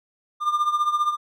triangle tone with tremolo, 1200 Hz, D6, 37 cents sharp, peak -14 dBFS, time 0.4-1.17 s, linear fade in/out 50 ms, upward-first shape triangle, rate 15 Hz, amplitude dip 80%, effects none

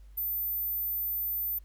sine tone, 14080 Hz, A9, in tune, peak -29 dBFS, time 0.17-1.59 s, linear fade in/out 10 ms, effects added 50 Hz sine -48 dBFS peak until 1.64 s + pink hiss -70 dBFS RMS until 1.64 s

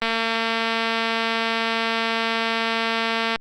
click train, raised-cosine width 0.3 ms, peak -7 dBFS, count 759, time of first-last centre 0.02-3.359 s, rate 227 Hz, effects Opus 32 kbps

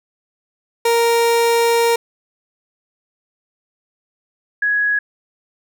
30% pulse / sine tone pair in turn, 466.2 / 1670.5 Hz, A#4 / G#6, 0 / +10 cents, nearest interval octave + minor seventh, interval 2210 cents, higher second, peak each -10 / -14 dBFS, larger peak first, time 0.85-1.96 / 4.62-4.99 s, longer first, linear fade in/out 5 ms, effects none

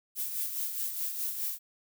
violet noise with tremolo, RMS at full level -32 dBFS, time 0.15-1.59 s, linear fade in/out 50 ms, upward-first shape sine, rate 4.8 Hz, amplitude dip 50%, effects none

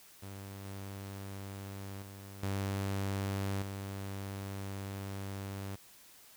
sawtooth tone with level steps, 98.2 Hz, G2, 4 cents sharp, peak -40 / -38 / -43 / -29 / -35 dBFS, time 0.22-5.76 s, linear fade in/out 10 ms, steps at 0.65 / 2.02 / 2.43 / 3.62 s, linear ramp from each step 2 ms, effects white hiss -58 dBFS RMS until 6.36 s

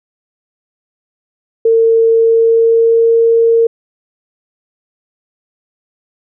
sine tone with pitch glide, 454.1 to 459.1 Hz, A#4 to A#4, -45 to -26 cents, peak -6 dBFS, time 1.65-3.67 s, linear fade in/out 5 ms, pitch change +19 cents, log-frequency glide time 2.11-3.14 s, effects none

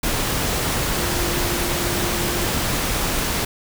sine tone in noise, 349.2 Hz, F4, in tune, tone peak -28 dBFS, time 0.97-2.45 s, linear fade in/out 5 ms, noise pink, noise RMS -22 dBFS, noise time 0.03-3.45 s, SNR -9 dB, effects none

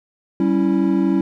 triangle chord, C# diminished, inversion second, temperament equal with one note detuned, 193.52 / 277.2 / 329.6 Hz, G3 / C#4 / E4, -22 / 0 / 0 cents, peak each -17 dBFS, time 0.4-1.21 s, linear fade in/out 2 ms, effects none

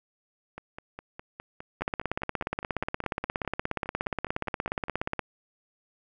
two click trains, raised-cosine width 0.5 ms, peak -13 / -24 dBFS, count 58 / 22, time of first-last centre 1.82-5.193 / 0.58-4.883 s, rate 16.9 / 4.88 Hz, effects none

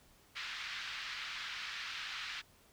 pink band-pass noise, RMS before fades -43 dBFS, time 0.35-2.42 s, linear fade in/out 20 ms, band 1400 to 4500 Hz, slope 24 dB/octave, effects pink hiss -65 dBFS RMS until 2.72 s

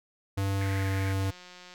square tone with pitch glide, 98 to 96.65 Hz, G2 to G2, 0 to -24 cents, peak -27 dBFS, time 0.37-1.31 s, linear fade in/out 10 ms, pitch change -24 cents, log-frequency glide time 0.56-0.88 s
white band-pass noise, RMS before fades -42 dBFS, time 0.61-1.13 s, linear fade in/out 2 ms, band 1500 to 2300 Hz, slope 96 dB/octave
click train, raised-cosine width 0.2 ms, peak -31 dBFS, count 98, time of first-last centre 1.2-1.739 s, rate 180 Hz
effects none

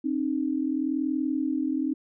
sine tone pair together, 266.5 / 307.4 Hz, C4 / D#4, +32 / -21 cents, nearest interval major second, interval 247 cents, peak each -27 dBFS, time 0.04-1.94 s, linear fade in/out 10 ms, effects none

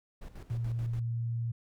brown noise with tremolo, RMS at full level -44 dBFS, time 0.21-1 s, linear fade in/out 10 ms, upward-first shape square, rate 6.9 Hz, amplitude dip 70%
sine tone, 116.54 Hz, A#2, in tune, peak -30 dBFS, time 0.5-1.52 s, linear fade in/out 10 ms
effects none

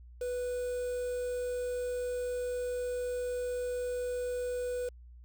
triangle tone with quantisation, 493.8 Hz, B4, in tune, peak -30 dBFS, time 0.21-4.89 s, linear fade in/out 5 ms, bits 8, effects added 60 Hz sine -49 dBFS peak until 5.24 s

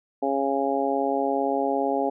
harmonic tone, 137.6 Hz, C#3, 12 cents flat, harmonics 2 / 3 / 4 / 5 / 6, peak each -28 / -28 / -28 / -28 / -28 dBFS, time 0.22-2.1 s, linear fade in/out 10 ms, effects none

